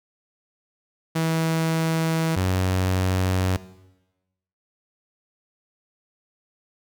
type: tone pair in turn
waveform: sawtooth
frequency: 162.2 / 93.01 Hz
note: E3 / F#2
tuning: -28 / +10 cents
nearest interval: minor seventh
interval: 962 cents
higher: first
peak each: -17 / -16 dBFS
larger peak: second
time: 1.15-2.36 / 2.36-3.57 s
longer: neither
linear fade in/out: 10 ms
effects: noise-tail reverb RT60 1.0 s tail -17 dB re dry